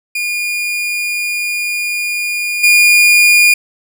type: tone with level steps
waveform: 40% pulse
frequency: 2428 Hz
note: D#7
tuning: 43 cents flat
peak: -15 / -5 dBFS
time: 0.15-3.54 s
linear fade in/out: 5 ms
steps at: 2.63 s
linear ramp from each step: 10 ms
effects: none